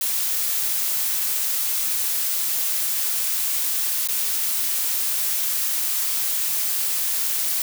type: noise with dropouts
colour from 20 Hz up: blue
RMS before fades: -23 dBFS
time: 0.01-7.62 s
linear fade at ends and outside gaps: 2 ms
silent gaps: 4.075-4.086 s
effects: none